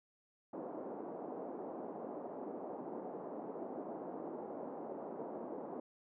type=band-pass noise; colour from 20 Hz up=pink; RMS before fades=-45 dBFS; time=0.53-5.8 s; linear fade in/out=5 ms; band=250 to 810 Hz; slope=24 dB/octave; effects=none